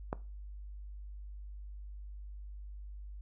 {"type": "click", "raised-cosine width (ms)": 1, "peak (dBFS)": -20, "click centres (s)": 0.129, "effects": ["noise-tail reverb RT60 0.3 s tail -18 dB re dry", "added 50 Hz sine -43 dBFS peak until 3.21 s"]}